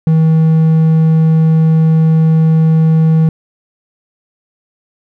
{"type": "tone", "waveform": "triangle", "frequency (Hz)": 160, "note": "D#3", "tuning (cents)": 49, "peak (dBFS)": -4, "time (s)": [0.07, 3.29], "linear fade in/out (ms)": 2, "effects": []}